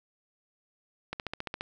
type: click train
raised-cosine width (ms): 0.3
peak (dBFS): -18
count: 8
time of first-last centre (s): 1.13-1.609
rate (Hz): 14.6
effects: none